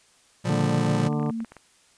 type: chord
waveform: square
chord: G half-diminished seventh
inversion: first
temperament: just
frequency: 117.6 / 141.12 / 176.4 / 196 Hz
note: Bb2 / Db3 / F3 / G3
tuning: +16 / +31 / +18 / 0 cents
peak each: -28 / -34 / -29 / -33 dBFS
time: 0.44-1.09 s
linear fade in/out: 20 ms
type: tone with pitch glide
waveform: sine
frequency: 228.5 to 227.1 Hz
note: A#3 to A#3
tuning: -34 to -45 cents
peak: -27 dBFS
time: 0.49-1.45 s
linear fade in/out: 20 ms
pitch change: -11 cents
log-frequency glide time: 0.91-1.2 s
type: harmonic tone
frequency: 148.4 Hz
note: D3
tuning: 18 cents sharp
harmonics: 1 / 2 / 3 / 4 / 5 / 6 / 7 / 8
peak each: -26 / -32 / -33 / -39 / -38 / -39 / -44 / -41 dBFS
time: 0.49-1.31 s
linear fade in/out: 10 ms
type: clicks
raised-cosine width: 0.5 ms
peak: -28 dBFS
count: 11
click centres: 1.021 / 1.051 / 1.128 / 1.197 / 1.229 / 1.262 / 1.297 / 1.404 / 1.447 / 1.52 / 1.567 s
effects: white hiss -59 dBFS RMS until 1.97 s + resampled to 22050 Hz